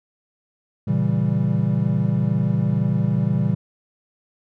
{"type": "chord", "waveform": "triangle", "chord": "A# diminished seventh", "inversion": "none", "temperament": "equal", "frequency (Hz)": [116.54, 138.59, 164.81, 196], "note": ["A#2", "C#3", "E3", "G3"], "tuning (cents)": [0, 0, 0, 0], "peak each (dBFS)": -21, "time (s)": [0.87, 3.55], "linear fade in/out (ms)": 10, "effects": []}